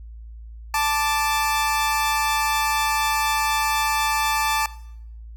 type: tone pair together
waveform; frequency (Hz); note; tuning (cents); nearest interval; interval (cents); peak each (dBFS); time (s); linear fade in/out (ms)
sawtooth; 880 / 1174.7; A5 / D6; 0 / 0; perfect fourth; 500; -17 / -21; 0.74-4.66; 2
effects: noise-tail reverb RT60 0.7 s tail -18 dB re dry + added 56 Hz sine -36 dBFS peak until 5.36 s